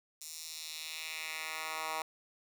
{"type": "tone with high-pass filter sweep", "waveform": "10% pulse", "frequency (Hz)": 158.3, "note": "D#3", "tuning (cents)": 30, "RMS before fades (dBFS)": -41, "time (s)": [0.21, 2.02], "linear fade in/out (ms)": 2, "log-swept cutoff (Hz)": [6600, 960], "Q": 1.5, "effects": []}